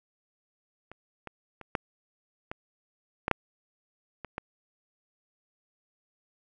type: clicks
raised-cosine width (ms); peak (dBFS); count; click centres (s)
0.5; -29 / -24 / -28 / -12 / -20 / -12 / -6 / -23 / -18; 9; 0.916 / 1.273 / 1.613 / 1.752 / 2.515 / 3.281 / 3.313 / 4.247 / 4.381
effects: none